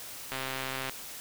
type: click train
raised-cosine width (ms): 0.3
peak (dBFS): -18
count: 77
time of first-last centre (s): 0.32-0.896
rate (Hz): 132
effects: white hiss -43 dBFS RMS until 1.2 s